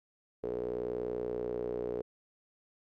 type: tone with band-pass filter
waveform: sawtooth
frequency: 60.6 Hz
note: B1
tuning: 32 cents flat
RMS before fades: -36 dBFS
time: 0.43-2.02 s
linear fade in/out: 10 ms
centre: 440 Hz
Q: 7.7
effects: none